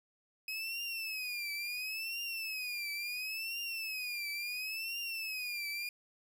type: tone with vibrato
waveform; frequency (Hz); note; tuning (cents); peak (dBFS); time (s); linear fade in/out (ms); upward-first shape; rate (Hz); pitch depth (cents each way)
30% pulse; 2542; D#7; +36; -34; 0.48-5.89; 2; triangle; 0.72; 170
effects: 11-bit